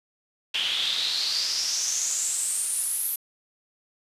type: noise with band-pass filter sweep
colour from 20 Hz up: pink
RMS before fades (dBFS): -27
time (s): 0.54-3.16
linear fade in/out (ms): 5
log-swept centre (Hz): 3000 to 12000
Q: 6.6
effects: resampled to 32000 Hz